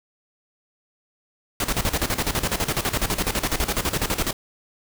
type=noise with tremolo; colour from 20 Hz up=pink; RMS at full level=-22 dBFS; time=1.6-4.33 s; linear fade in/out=2 ms; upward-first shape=square; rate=12 Hz; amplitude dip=75%; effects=none